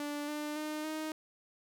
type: tone with pitch steps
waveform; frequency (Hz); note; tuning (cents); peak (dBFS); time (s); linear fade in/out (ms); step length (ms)
sawtooth; 292.4 / 298.7 / 305.2 / 311.8; D4 / D4 / D#4 / D#4; -7 / +29 / -33 / +4; -32; 0-1.12; 2; 280
effects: none